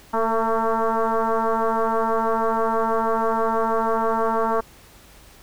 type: tone with frequency modulation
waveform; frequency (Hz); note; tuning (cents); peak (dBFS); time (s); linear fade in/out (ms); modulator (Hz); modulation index
sine; 228.1; A#3; -37; -18; 0.13-4.61; 10; 225; 4.8
effects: added 50 Hz sine -53 dBFS peak until 5.42 s + pink hiss -49 dBFS RMS until 5.42 s